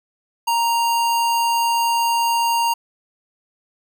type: tone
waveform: square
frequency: 932.3 Hz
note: A#5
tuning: in tune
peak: -17 dBFS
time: 0.47-2.74 s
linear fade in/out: 10 ms
effects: none